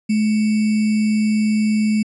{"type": "tone with sample-and-hold", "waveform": "sine", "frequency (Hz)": 214.3, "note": "A3", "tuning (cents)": -45, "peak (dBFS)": -14, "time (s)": [0.09, 2.03], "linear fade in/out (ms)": 10, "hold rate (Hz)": 2450, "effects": ["resampled to 24000 Hz"]}